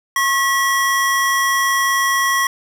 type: tone pair together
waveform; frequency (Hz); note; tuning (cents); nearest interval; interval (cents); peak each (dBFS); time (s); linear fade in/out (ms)
square; 1086 / 1935; C#6 / B6; -36 / -36; minor seventh; 1000; -18; 0.16-2.47; 2
effects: none